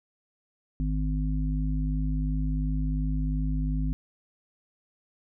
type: harmonic tone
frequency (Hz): 51.4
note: G#1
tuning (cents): -17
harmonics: 1 / 3 / 5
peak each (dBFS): -26 / -31 / -33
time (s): 0.8-3.93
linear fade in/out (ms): 0
effects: none